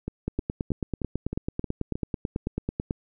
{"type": "two click trains", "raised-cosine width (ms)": 3, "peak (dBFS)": [-17, -14], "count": [7, 25], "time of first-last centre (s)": [[0.08, 1.955], [0.28, 2.909]], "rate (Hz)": [3.2, 9.13], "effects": []}